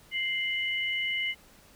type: tone pair together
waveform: sine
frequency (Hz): 2093 / 2960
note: C7 / F#7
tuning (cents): 0 / 0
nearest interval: tritone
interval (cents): 600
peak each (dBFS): -29 / -32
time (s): 0.11-1.35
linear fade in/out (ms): 50
effects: pink hiss -57 dBFS RMS until 1.75 s